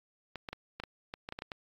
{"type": "clicks", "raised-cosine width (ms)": 0.3, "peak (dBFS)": -23, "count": 11, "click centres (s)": [0.357, 0.488, 0.53, 0.8, 0.837, 1.139, 1.289, 1.324, 1.389, 1.421, 1.518], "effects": ["AAC 64 kbps"]}